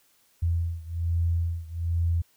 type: beating tone pair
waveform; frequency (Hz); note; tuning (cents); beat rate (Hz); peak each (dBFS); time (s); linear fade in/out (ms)
sine; 84 / 85.2; E2 / F2; +33 / -42; 1.2; -26 / -28; 0.42-2.22; 10
effects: white hiss -64 dBFS RMS until 2.36 s